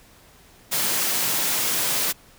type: high-pass noise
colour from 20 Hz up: white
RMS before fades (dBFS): -23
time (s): 0.71-2.13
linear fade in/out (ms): 20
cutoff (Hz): 110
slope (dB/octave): 96
effects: pink hiss -52 dBFS RMS until 2.38 s